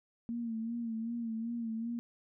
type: tone with vibrato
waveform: sine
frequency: 229.6 Hz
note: A#3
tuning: 26 cents flat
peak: -34 dBFS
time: 0.29-1.99 s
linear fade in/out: 0 ms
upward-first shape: sine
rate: 2.6 Hz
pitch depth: 55 cents each way
effects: none